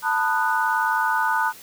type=chord; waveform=sine; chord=B dominant seventh; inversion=third; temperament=just; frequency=889 / 987.8 / 1234.7 / 1481.6 Hz; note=A5 / B5 / D#6 / F#6; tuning=+18 / 0 / -14 / +2 cents; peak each=-23 / -26 / -27 / -23 dBFS; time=0.02-1.53 s; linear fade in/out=50 ms; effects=white hiss -44 dBFS RMS until 1.62 s